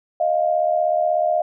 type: tone pair together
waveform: sine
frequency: 623 / 699.3 Hz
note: D#5 / F5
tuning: +2 / +2 cents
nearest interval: major second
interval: 200 cents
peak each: -19 / -19 dBFS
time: 0.2-1.42 s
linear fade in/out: 5 ms
effects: none